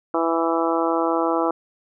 harmonic tone, 165.5 Hz, E3, 7 cents sharp, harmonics 2 / 3 / 4 / 5 / 6 / 7 / 8, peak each -23 / -25 / -26 / -27 / -28 / -28 / -29 dBFS, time 0.14-1.51 s, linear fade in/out 2 ms, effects none

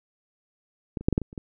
clicks, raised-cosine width 3 ms, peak -16 / -25 / -6 / -10 / -8 / -20 / -30 / -21 dBFS, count 8, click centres 0.972 / 1.01 / 1.085 / 1.127 / 1.179 / 1.217 / 1.329 / 1.378 s, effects none

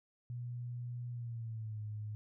sine tone with pitch glide, 121.4 to 106.3 Hz, B2 to G#2, -29 to +41 cents, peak -39 dBFS, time 0.3-2.15 s, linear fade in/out 0 ms, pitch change -230 cents, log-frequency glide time 1.11-1.81 s, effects none

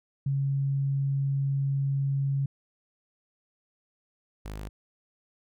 sine / sawtooth tone pair in turn, 138 / 51.93 Hz, C#3 / G#1, -7 / +1 cents, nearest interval octave + perfect fourth, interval 1692 cents, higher first, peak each -24 / -32 dBFS, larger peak first, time 0.26-2.46 / 4.45-4.69 s, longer first, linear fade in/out 5 ms, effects none

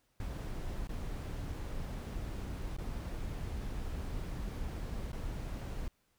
brown noise with dropouts, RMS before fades -39 dBFS, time 0.2-5.88 s, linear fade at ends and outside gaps 1 ms, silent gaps 0.872-0.892 / 2.766-2.785 / 5.118-5.13 s, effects pink hiss -75 dBFS RMS until 6.18 s

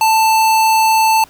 square tone, 884 Hz, A5, 8 cents sharp, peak -10 dBFS, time 0.01-1.24 s, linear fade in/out 2 ms, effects pink hiss -45 dBFS RMS until 1.29 s

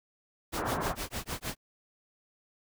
pink noise with tremolo, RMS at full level -34 dBFS, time 0.52-1.57 s, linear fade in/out 20 ms, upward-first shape sine, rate 6.5 Hz, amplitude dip 100%
white low-pass noise, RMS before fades -33 dBFS, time 0.54-0.96 s, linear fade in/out 50 ms, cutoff 1300 Hz, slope 24 dB/octave
effects none

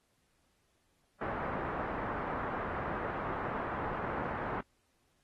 white low-pass noise, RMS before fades -37 dBFS, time 1.21-4.61 s, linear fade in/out 5 ms, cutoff 1400 Hz, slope 24 dB/octave, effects pink hiss -75 dBFS RMS until 5.23 s + AAC 32 kbps

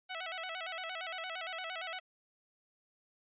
10% pulse tone with vibrato, 698.5 Hz, F5, in tune, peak -30 dBFS, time 0.09-2 s, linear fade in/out 20 ms, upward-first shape square, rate 8.7 Hz, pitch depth 110 cents each way, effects resampled to 8000 Hz

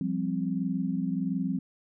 sine chord, F suspended second, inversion none, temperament equal, 174.61 / 196 / 261.6 Hz, F3 / G3 / C4, 0 / 0 / 0 cents, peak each -31 dBFS, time 0.01-1.59 s, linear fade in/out 2 ms, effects none

